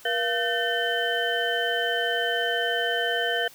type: tone cluster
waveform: sine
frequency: 476.1 / 690 / 1529 / 1792 / 3066 Hz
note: A#4 / F5 / G6 / A6 / G7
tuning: +37 / -21 / -44 / +31 / -39 cents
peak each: -29 dBFS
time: 0.05-3.48 s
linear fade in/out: 5 ms
effects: tanh soft clip ceiling -11 dBFS + white hiss -50 dBFS RMS until 3.54 s